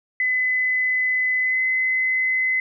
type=tone with pitch glide; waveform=sine; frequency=2016 to 2037 Hz; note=B6 to C7; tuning=+35 to -47 cents; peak=-18 dBFS; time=0.2-2.6 s; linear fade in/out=2 ms; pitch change=+18 cents; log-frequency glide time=1.41-1.6 s; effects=none